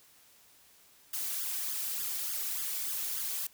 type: noise with flanger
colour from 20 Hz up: blue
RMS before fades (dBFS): -35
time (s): 1.13-3.47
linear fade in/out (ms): 5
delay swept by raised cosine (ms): 0.6 to 2.7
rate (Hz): 3.4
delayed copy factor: +1
effects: white hiss -61 dBFS RMS until 3.53 s